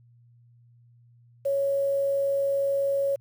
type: tone with quantisation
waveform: sine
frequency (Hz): 554.4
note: C#5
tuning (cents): 0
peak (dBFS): -22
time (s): 1.45-3.16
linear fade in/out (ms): 10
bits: 8
effects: added 119 Hz sine -54 dBFS peak until 3.2 s